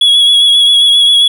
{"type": "tone with vibrato", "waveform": "triangle", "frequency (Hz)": 3355, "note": "G#7", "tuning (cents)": 17, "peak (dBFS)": -3, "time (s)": [0.01, 1.28], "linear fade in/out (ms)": 5, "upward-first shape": "triangle", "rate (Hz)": 7.5, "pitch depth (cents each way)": 30, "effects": []}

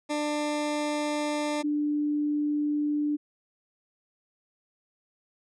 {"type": "tone pair in turn", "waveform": ["20% pulse", "sine"], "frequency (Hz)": [297.5, 295.8], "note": ["D4", "D4"], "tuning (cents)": [22, 13], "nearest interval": "unison", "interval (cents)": 9, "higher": "first", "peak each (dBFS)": [-22, -24], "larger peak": "first", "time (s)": [[0.09, 1.63], [1.63, 3.17]], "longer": "neither", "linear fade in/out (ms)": 20, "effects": ["resampled to 22050 Hz"]}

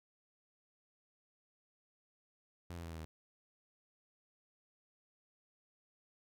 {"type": "tone with pitch steps", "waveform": "sawtooth", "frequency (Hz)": [86.7, 84.82, 82.98, 81.17, 79.41], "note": ["F2", "E2", "E2", "E2", "D#2"], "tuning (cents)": [-12, 50, 12, -26, 36], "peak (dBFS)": -40, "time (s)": [2.7, 3.05], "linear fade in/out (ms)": 0, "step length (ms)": 70, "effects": []}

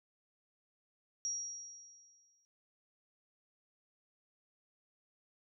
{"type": "tone with exponential decay", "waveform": "sine", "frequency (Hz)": 5680, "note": "F8", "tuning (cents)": 28, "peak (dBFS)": -33, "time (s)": [1.25, 2.45], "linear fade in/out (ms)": 0, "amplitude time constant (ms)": 260, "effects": []}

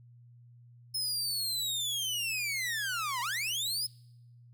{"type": "linear two-way sweep", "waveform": "sawtooth", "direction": "down then up", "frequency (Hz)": [5200, 932.3, 5200], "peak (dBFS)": -28, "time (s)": [0.94, 3.87], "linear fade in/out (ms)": 10, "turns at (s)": 3.21, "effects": ["noise-tail reverb RT60 0.9 s tail -26 dB re dry", "added 120 Hz sine -53 dBFS peak until 4.53 s"]}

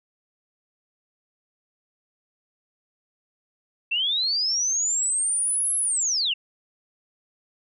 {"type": "linear two-way sweep", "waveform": "sine", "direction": "up then down", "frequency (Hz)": [2637, 11060, 2637], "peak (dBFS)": -21, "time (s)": [3.91, 6.34], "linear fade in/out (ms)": 10, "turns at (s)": 5.76, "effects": []}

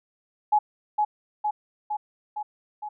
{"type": "tone with echo", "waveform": "sine", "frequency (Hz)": 843, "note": "G#5", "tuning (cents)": 26, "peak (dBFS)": -16, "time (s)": [0.52, 0.59], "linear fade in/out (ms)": 10, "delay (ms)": 460, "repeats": 5, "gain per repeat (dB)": -3, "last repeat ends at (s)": 2.89, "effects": []}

